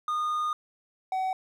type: tone pair in turn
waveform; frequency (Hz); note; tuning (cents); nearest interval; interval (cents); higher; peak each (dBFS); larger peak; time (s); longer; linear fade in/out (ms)
triangle; 1225 / 754.1; D#6 / F#5; -27 / +33; minor sixth; 840; first; -24; neither; 0.08-0.53 / 1.12-1.33; first; 2
effects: none